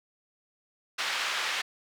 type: band-pass noise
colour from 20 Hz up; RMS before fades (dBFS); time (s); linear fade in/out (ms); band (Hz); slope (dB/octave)
pink; -31; 0.98-1.62; 10; 1400 to 4000; 12
effects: none